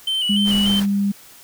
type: tone with vibrato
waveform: triangle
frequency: 3022 Hz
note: F#7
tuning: 36 cents sharp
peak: -17 dBFS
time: 0.07-0.8 s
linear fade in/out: 5 ms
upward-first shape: square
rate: 3.4 Hz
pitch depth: 43 cents each way
type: tone with pitch glide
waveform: sine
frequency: 203.5 to 200.2 Hz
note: G#3 to G3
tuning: -35 to +37 cents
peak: -16 dBFS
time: 0.29-1.12 s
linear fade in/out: 10 ms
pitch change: -28 cents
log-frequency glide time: 0.6-0.72 s
type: noise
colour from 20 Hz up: pink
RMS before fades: -30 dBFS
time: 0.44-0.87 s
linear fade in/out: 50 ms
effects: white hiss -45 dBFS RMS until 1.43 s